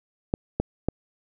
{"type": "clicks", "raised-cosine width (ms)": 2, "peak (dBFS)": -9, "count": 3, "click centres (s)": [0.339, 0.6, 0.886], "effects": []}